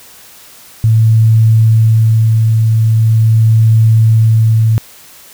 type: tone with tremolo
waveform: sine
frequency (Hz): 111.5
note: A2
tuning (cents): +23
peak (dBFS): -4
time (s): 0.84-4.78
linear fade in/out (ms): 0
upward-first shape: sine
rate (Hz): 0.42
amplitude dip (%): 25
effects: white hiss -38 dBFS RMS until 5.33 s